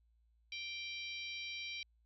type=harmonic tone with a mistuned harmonic; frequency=784 Hz; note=G5; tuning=in tune; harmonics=3 / 4 / 5 / 6 / 7; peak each=-44 / -49 / -48 / -53 / -54 dBFS; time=0.52-1.83 s; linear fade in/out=2 ms; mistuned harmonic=7; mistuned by=+32 cents; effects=added 57 Hz sine -69 dBFS peak until 2.05 s